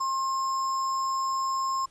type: tone with sample-and-hold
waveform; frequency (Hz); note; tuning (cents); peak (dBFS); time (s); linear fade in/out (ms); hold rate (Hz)
sine; 1066; C6; +32; -25; 0-1.86; 10; 6300
effects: pink hiss -61 dBFS RMS until 1.9 s + resampled to 24000 Hz